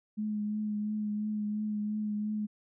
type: tone with vibrato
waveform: sine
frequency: 211.1 Hz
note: G#3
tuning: 29 cents sharp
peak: -30 dBFS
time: 0.17-2.47 s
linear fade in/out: 20 ms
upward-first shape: triangle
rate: 2.9 Hz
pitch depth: 24 cents each way
effects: none